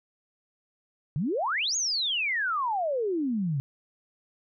sine exponential two-way sweep, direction up then down, 130.81 to 6840 to 130.81 Hz, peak -25 dBFS, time 1.16-3.6 s, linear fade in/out 0 ms, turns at 1.76 s, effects none

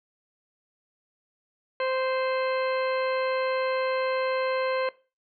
harmonic tone, 521 Hz, C5, 7 cents flat, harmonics 1 / 2 / 3 / 4 / 5 / 6 / 8, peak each -26 / -32 / -36 / -37 / -39 / -44 / -44 dBFS, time 1.8-4.89 s, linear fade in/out 2 ms, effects noise-tail reverb RT60 0.3 s tail -18 dB re dry

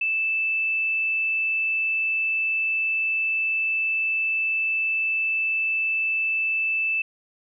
sine tone, 2637 Hz, E7, in tune, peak -21 dBFS, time 0.01-7.02 s, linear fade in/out 5 ms, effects none

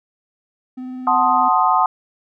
triangle tone with vibrato, 254.9 Hz, C4, 45 cents flat, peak -25 dBFS, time 0.77-1.49 s, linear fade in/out 10 ms, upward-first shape sine, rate 19 Hz, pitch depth 16 cents each way
sine chord, F# diminished seventh, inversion none, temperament equal, 740 / 880 / 1046.5 / 1244.5 Hz, F#5 / A5 / C6 / Eb6, 0 / 0 / 0 / 0 cents, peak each -18 dBFS, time 1.07-1.86 s, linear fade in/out 2 ms
effects none

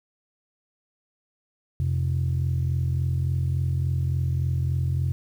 sine tone pair together, 87.31 / 130.82 Hz, F2 / C3, 0 / 0 cents, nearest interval perfect fifth, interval 700 cents, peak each -23 dBFS, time 1.8-5.12 s, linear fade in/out 0 ms, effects tanh soft clip ceiling -17 dBFS + 9-bit

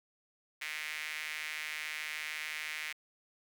sawtooth tone with high-pass filter, 153.6 Hz, D#3, 22 cents flat, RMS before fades -40 dBFS, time 0.61-2.93 s, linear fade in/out 10 ms, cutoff 2100 Hz, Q 3.7, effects none

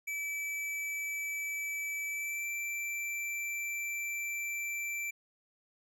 square tone with pitch glide, 2306 to 2340 Hz, D7 to D7, -32 to -7 cents, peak -35 dBFS, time 0.07-5.11 s, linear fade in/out 10 ms, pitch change +25 cents, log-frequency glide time 2.08-2.46 s, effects none

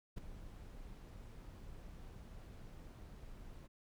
brown noise with ADSR envelope, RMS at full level -41 dBFS, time 0.16-3.68 s, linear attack 21 ms, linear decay 5 ms, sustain -11 dB, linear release 24 ms, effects none

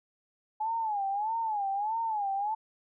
sine tone with vibrato, 846 Hz, G#5, 32 cents sharp, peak -28 dBFS, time 0.6-2.55 s, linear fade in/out 10 ms, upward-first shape sine, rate 1.6 Hz, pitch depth 140 cents each way, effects none

